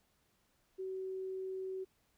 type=tone; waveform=sine; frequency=378.2 Hz; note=F#4; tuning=38 cents sharp; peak=-38 dBFS; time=0.78-1.85 s; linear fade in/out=20 ms; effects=pink hiss -75 dBFS RMS until 2.17 s